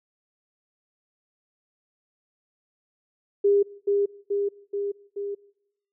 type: tone with echo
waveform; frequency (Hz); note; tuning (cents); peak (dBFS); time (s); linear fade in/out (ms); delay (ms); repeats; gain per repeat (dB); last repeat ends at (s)
sine; 403.4; G4; +50; -16; 3.44-3.63; 10; 430; 4; -3; 5.35
effects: noise-tail reverb RT60 0.9 s tail -23 dB re dry